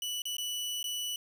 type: tone with dropouts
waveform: sawtooth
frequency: 2960 Hz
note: F#7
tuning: in tune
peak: -30 dBFS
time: 0.02-1.16 s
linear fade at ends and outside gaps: 2 ms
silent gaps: 0.22-0.254 / 0.368-0.382 / 0.829-0.841 s
effects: 10-bit